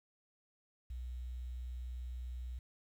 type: tone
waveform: sine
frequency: 61.74 Hz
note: B1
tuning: in tune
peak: -40 dBFS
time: 0.9-2.59 s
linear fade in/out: 5 ms
effects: 11-bit